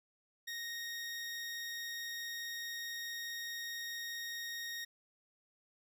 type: tone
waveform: 20% pulse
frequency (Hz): 1864.7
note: A#6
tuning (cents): 0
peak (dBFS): -35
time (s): 0.47-4.85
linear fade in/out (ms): 10
effects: none